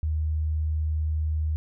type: tone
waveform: sine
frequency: 77.6 Hz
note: D#2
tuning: 4 cents flat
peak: -23 dBFS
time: 0.03-1.56 s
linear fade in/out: 0 ms
effects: none